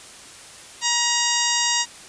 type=harmonic tone with a mistuned harmonic; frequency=950 Hz; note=A#5; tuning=33 cents sharp; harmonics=1 / 2 / 3 / 4 / 5 / 6 / 7 / 8; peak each=-27 / -27 / -27 / -27 / -27 / -27 / -27 / -27 dBFS; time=0.81-1.86 s; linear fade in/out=50 ms; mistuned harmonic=4; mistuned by=-29 cents; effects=white hiss -42 dBFS RMS until 2.08 s + resampled to 22050 Hz